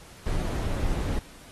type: noise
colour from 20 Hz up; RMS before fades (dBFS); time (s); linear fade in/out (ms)
brown; -27; 0.26-1.19; 5
effects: pink hiss -50 dBFS RMS until 1.51 s + AAC 32 kbps